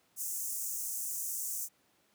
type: high-pass noise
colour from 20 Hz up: pink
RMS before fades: -37 dBFS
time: 0.16-1.69 s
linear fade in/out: 50 ms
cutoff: 6300 Hz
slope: 48 dB/octave
effects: pink hiss -70 dBFS RMS until 2.14 s + high-pass 150 Hz 12 dB/octave